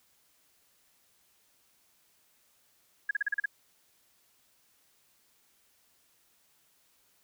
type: tone bursts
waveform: sine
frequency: 1661.2 Hz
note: G#6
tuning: in tune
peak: -25 dBFS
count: 7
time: 3.09-3.458 s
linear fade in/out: 5 ms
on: 20 ms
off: 38 ms
effects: white hiss -68 dBFS RMS until 7.23 s